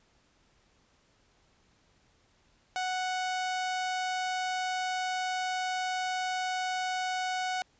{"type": "tone", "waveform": "sawtooth", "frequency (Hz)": 740, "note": "F#5", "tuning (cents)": 0, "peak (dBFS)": -26, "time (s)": [2.76, 7.62], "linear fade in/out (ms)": 0, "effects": ["pink hiss -67 dBFS RMS until 7.79 s", "resampled to 16000 Hz"]}